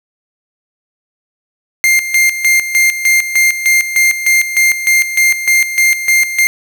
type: tone with tremolo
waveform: 45% pulse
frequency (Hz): 2108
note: C7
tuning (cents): +12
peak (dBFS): -7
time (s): 1.84-6.47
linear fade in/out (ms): 0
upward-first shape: square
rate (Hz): 3.3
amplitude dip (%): 70
effects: none